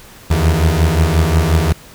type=beating tone pair; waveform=30% pulse; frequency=77.6 / 83.2 Hz; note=D#2 / E2; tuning=-4 / +17 cents; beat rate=5.6 Hz; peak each=-11 dBFS; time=0.3-1.73 s; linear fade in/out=10 ms; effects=pink hiss -40 dBFS RMS until 1.94 s